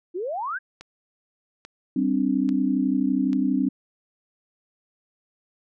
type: exponential sweep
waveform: sine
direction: up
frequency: 330.8 to 1665 Hz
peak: -26 dBFS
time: 0.14-0.59 s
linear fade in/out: 20 ms
type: click train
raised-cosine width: 0.2 ms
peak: -23 dBFS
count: 4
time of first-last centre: 0.81-3.331 s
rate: 1.19 Hz
type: chord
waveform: sine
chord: G suspended fourth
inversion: none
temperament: equal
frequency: 196 / 261.6 / 293.7 Hz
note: G3 / C4 / D4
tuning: 0 / 0 / 0 cents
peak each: -26 / -22 / -25 dBFS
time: 1.96-3.69 s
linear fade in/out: 5 ms
effects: none